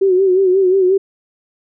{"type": "tone with vibrato", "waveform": "sine", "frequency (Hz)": 376.8, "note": "F#4", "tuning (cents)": 32, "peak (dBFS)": -9, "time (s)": [0.01, 0.98], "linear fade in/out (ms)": 10, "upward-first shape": "sine", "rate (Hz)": 5.6, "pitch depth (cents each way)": 69, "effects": []}